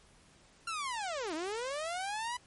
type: linear two-way sweep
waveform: sawtooth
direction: down then up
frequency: 1393 to 299.9 to 997 Hz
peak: -31 dBFS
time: 0.67-2.37 s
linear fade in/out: 5 ms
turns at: 1.34 s
effects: pink hiss -62 dBFS RMS until 2.46 s + MP3 48 kbps